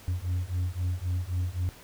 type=beating tone pair; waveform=sine; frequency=88.1 / 91.9 Hz; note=F2 / F#2; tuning=+16 / -11 cents; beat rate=3.8 Hz; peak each=-28 dBFS; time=0.08-1.69 s; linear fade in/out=0 ms; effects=tanh soft clip ceiling -24 dBFS + pink hiss -51 dBFS RMS until 1.83 s